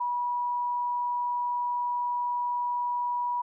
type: tone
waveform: sine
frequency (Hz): 972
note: B5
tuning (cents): -28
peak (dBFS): -26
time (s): 0-3.42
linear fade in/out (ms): 10
effects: none